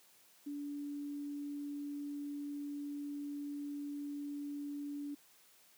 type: tone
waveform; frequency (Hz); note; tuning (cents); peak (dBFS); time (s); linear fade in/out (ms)
sine; 288.3; D4; -32; -39; 0.46-5.15; 10
effects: white hiss -65 dBFS RMS until 5.77 s + high-pass 150 Hz 12 dB/octave